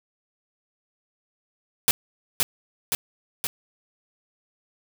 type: noise with echo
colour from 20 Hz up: white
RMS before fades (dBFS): -18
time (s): 1.88-1.91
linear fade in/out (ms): 0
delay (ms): 520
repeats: 3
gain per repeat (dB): -3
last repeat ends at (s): 3.47
effects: none